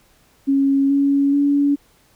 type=tone with pitch steps; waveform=sine; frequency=274.9 / 279.7 / 284.6 Hz; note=C#4 / C#4 / C#4; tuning=-14 / +16 / +46 cents; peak=-13 dBFS; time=0.47-1.76 s; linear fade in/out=20 ms; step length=430 ms; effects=pink hiss -56 dBFS RMS until 2.15 s